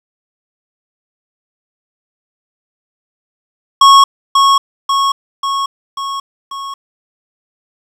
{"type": "tone with echo", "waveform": "square", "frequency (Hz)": 1100, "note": "C#6", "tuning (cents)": -14, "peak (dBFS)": -3, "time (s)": [3.81, 4.04], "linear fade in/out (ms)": 5, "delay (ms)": 540, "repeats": 5, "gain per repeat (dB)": -4, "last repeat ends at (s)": 6.74, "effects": ["low-pass 7000 Hz 12 dB/octave", "7-bit"]}